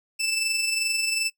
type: tone with amplitude modulation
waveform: 20% pulse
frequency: 2644 Hz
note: E7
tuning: 5 cents sharp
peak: -17 dBFS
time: 0.19-1.3 s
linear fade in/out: 20 ms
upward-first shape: sine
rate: 22.6 Hz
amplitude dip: 45%
effects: noise-tail reverb RT60 0.1 s tail -19 dB re dry